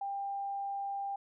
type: tone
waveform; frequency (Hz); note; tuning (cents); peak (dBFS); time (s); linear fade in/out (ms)
sine; 795; G5; +24; -34; 0.01-1.16; 5
effects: none